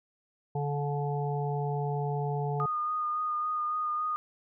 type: harmonic tone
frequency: 144.2 Hz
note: D3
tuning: 31 cents flat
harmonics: 1 / 3 / 5 / 6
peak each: -30 / -35 / -37 / -38 dBFS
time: 0.55-2.66 s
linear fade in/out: 5 ms
type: tone with vibrato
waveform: sine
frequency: 1228 Hz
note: D#6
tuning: 23 cents flat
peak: -28 dBFS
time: 2.6-4.16 s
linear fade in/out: 0 ms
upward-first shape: sine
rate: 3.6 Hz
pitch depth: 17 cents each way
effects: none